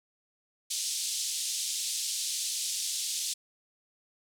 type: band-pass noise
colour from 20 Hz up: white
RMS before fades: -33 dBFS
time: 0.7-3.34 s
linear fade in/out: 10 ms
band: 3400 to 9000 Hz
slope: 24 dB/octave
effects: none